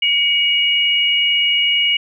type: tone pair together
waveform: sine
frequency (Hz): 2261 / 2885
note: C#7 / F#7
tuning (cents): +34 / -44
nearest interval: major third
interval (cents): 422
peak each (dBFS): -18 / -14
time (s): 0.02-1.97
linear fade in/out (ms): 5
effects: none